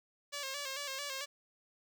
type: tone with vibrato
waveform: 5% pulse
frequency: 554.4 Hz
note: C#5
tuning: in tune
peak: -27 dBFS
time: 0.32-1.26 s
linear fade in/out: 20 ms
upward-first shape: square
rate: 4.5 Hz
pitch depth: 61 cents each way
effects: none